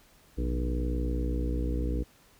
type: harmonic tone with a mistuned harmonic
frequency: 60.5 Hz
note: B1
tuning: 35 cents flat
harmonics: 1 / 2 / 3 / 4 / 5 / 6 / 7 / 8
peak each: -28 / -39 / -41 / -39 / -36 / -45 / -42 / -41 dBFS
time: 0.37-2.04 s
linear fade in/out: 20 ms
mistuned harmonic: 2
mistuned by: +110 cents
effects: pink hiss -60 dBFS RMS until 2.39 s